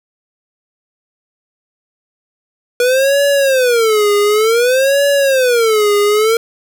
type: tone with vibrato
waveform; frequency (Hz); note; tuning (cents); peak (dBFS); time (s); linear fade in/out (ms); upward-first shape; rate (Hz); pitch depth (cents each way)
square; 482.2; B4; -41; -10; 2.8-6.37; 2; sine; 0.55; 280
effects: none